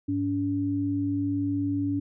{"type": "tone pair together", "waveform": "sine", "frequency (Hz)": [102, 284.6], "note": ["G#2", "C#4"], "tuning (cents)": [-31, 46], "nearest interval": "octave + tritone", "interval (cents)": 1777, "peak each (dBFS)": [-31, -25], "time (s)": [0.08, 2], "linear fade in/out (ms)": 10, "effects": []}